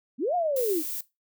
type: linear two-way sweep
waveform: sine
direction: up then down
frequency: 207.7 to 730 to 288.4 Hz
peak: -23 dBFS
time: 0.18-0.83 s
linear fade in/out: 50 ms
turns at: 0.35 s
type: noise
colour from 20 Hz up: violet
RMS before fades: -33 dBFS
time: 0.56-1.01 s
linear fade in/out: 5 ms
effects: noise-tail reverb RT60 0.2 s tail -17 dB re dry